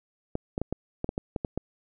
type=clicks; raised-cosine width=2 ms; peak=-15 dBFS; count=10; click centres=0.354 / 0.579 / 0.616 / 0.726 / 1.044 / 1.091 / 1.179 / 1.362 / 1.448 / 1.576 s; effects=none